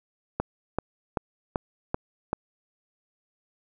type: click train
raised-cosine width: 1 ms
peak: -11 dBFS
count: 6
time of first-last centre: 0.4-2.331 s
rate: 2.59 Hz
effects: none